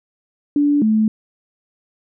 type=tone pair in turn; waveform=sine; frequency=290 / 217.3 Hz; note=D4 / A3; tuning=-22 / -21 cents; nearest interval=perfect fourth; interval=499 cents; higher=first; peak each=-12 / -12 dBFS; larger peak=neither; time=0.56-0.82 / 0.82-1.08 s; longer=neither; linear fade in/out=2 ms; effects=none